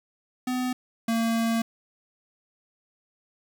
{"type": "tone pair in turn", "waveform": "square", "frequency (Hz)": [252.3, 228.2], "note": ["B3", "A#3"], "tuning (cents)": [37, -37], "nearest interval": "major second", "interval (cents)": 174, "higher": "first", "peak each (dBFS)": [-26, -23], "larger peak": "second", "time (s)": [[0.47, 0.73], [1.08, 1.62]], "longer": "second", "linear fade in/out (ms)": 5, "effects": ["9-bit"]}